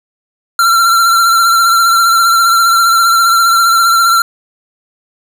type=tone with vibrato; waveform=square; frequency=1363 Hz; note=F6; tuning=43 cents flat; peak=-7 dBFS; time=0.59-4.22 s; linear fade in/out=2 ms; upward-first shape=triangle; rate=15 Hz; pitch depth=41 cents each way; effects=none